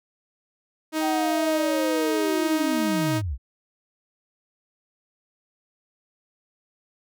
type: tone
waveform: sawtooth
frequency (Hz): 314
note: D#4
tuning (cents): +16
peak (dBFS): -19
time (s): 0.92-3.22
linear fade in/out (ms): 50
type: linear sweep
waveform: sine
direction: down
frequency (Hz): 789 to 53.5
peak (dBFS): -25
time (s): 1-3.38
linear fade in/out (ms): 50
effects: none